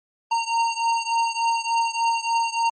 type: beating tone pair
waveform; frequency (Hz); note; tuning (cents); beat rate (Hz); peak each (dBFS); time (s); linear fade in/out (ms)
square; 920 / 923.4; A#5 / A#5; -23 / -17; 3.4; -23 / -25; 0.31-2.7; 10
effects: MP3 32 kbps